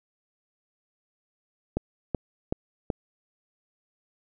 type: click train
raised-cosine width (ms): 2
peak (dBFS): -12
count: 4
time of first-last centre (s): 1.77-2.902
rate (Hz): 2.65
effects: none